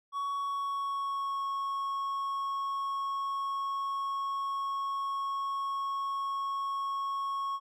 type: tone with pitch glide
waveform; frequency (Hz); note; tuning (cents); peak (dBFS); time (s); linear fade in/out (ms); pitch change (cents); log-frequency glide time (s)
triangle; 1120 to 1100.1; C#6 to C#6; +18 to -14; -29; 0.12-7.6; 50; -32; 0.33-1.46
effects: none